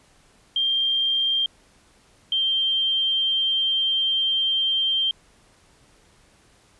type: tone pair in turn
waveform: sine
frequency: 3182 / 3155 Hz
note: G7 / G7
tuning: +25 / +10 cents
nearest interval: unison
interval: 15 cents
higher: first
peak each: -19 dBFS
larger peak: neither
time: 0.56-1.46 / 2.32-5.11 s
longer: second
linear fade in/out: 2 ms
effects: pink hiss -57 dBFS RMS until 6.79 s + resampled to 24000 Hz